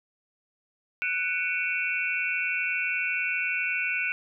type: tone cluster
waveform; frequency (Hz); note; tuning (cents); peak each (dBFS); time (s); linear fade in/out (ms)
sine; 1485 / 2256 / 2428 / 2683; F#6 / C#7 / D#7 / E7; +6 / +30 / -43 / +30; -31; 1.02-4.12; 0
effects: none